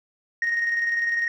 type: tone with tremolo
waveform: sine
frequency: 1864.7 Hz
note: A#6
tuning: in tune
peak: -18 dBFS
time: 0.42-1.28 s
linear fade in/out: 2 ms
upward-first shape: square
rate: 20 Hz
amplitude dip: 40%
effects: tanh soft clip ceiling -18 dBFS